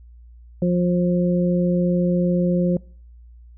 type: harmonic tone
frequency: 177.2 Hz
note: F3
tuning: 25 cents sharp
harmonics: 1 / 2 / 3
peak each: -17 / -25 / -24 dBFS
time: 0.62-2.77 s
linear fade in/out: 2 ms
effects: noise-tail reverb RT60 0.5 s tail -25 dB re dry + added 59 Hz sine -42 dBFS peak until 3.57 s